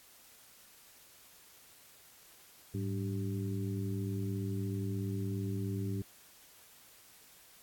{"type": "harmonic tone with a mistuned harmonic", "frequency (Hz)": 97, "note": "G2", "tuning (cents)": -18, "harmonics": [1, 2, 3, 4], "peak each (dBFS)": [-35, -39, -42, -44], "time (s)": [2.74, 6.02], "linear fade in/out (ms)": 5, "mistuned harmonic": 1, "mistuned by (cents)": 130, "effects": ["white hiss -59 dBFS RMS until 7.62 s", "AAC 64 kbps"]}